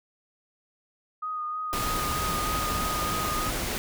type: tone with vibrato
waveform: sine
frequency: 1239 Hz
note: D#6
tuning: 8 cents flat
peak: -29 dBFS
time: 1.22-3.5 s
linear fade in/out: 10 ms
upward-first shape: sine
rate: 3.2 Hz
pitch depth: 19 cents each way
type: noise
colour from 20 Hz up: pink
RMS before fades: -30 dBFS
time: 1.73-3.78 s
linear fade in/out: 0 ms
effects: none